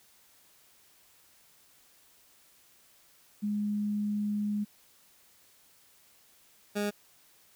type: tone pair in turn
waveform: sine / 20% pulse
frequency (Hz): 207.7 / 206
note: G#3 / G#3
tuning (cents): 0 / -14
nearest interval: unison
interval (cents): 14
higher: first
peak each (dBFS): -28 / -24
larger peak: second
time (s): 3.42-4.65 / 6.75-6.91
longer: first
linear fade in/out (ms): 20
effects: white hiss -62 dBFS RMS until 7.55 s